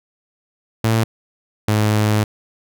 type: tone pair in turn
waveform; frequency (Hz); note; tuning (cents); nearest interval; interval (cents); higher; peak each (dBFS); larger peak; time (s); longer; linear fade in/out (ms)
sawtooth; 112.1 / 106.52; A2 / G#2; +33 / +44; minor second; 89; first; -10; neither; 0.84-1.04 / 1.68-2.24; second; 5
effects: none